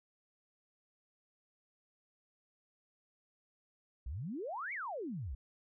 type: exponential two-way sweep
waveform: sine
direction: up then down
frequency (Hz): 54.9 to 2313 to 54.9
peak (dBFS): -38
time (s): 4.06-5.35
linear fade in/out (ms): 5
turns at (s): 4.73
effects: none